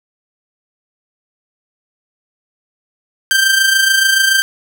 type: tone with amplitude modulation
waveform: sawtooth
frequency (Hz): 1570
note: G6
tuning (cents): +2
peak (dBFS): -4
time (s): 3.31-4.42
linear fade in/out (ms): 0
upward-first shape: sine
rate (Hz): 27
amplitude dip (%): 50
effects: none